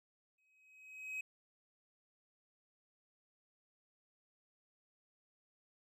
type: tone with exponential growth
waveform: triangle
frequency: 2538 Hz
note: D#7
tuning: 34 cents sharp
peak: -36 dBFS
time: 0.38-1.21 s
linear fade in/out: 5 ms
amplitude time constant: 180 ms
effects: none